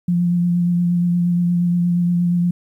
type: tone with vibrato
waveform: sine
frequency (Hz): 174.61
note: F3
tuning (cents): 0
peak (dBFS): -14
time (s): 0.08-2.51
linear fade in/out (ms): 5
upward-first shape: sine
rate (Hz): 8.5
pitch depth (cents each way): 18
effects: 9-bit